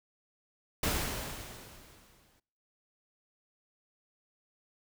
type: noise with exponential decay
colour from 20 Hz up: pink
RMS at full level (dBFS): -29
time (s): 0.83-2.4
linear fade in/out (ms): 5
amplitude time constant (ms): 340
effects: noise-tail reverb RT60 0.8 s tail -26 dB re dry